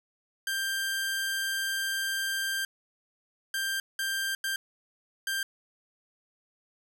sawtooth tone bursts at uneven times, 1582 Hz, G6, 15 cents sharp, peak -25 dBFS, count 5, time 0.47-2.65 / 3.54-3.8 / 3.99-4.35 / 4.44-4.56 / 5.27-5.43 s, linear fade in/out 2 ms, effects none

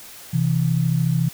sine tone pair together, 130.09 / 163.9 Hz, C3 / E3, -10 / -10 cents, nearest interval major third, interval 400 cents, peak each -20 / -19 dBFS, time 0.33-1.29 s, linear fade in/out 10 ms, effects white hiss -41 dBFS RMS until 1.33 s

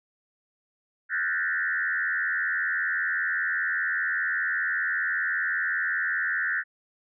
sine tone with frequency modulation, 1660 Hz, G#6, 1 cent flat, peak -24 dBFS, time 1.09-6.64 s, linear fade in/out 50 ms, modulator 85.1 Hz, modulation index 2.6, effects none

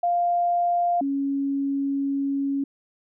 sine tone pair in turn, 698.5 / 277.2 Hz, F5 / C#4, 0 / 0 cents, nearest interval octave + major third, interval 1600 cents, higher first, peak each -19 / -22 dBFS, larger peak first, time 0.03-1.01 / 1.01-2.64 s, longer second, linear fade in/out 5 ms, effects none

